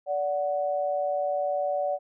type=tone pair together; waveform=sine; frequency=579.9 / 740 Hz; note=D5 / F#5; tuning=-22 / 0 cents; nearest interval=major third; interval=422 cents; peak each=-26 / -29 dBFS; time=0.06-1.99 s; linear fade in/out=50 ms; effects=none